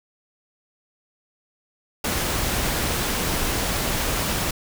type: noise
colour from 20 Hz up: pink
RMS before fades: -24 dBFS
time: 2.04-4.51 s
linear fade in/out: 5 ms
effects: none